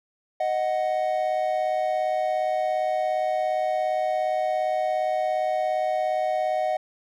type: tone pair together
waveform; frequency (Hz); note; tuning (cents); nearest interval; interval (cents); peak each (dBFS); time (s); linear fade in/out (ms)
triangle; 622.7 / 740; D#5 / F#5; +1 / 0; minor third; 299; -23; 0.4-6.77; 5
effects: none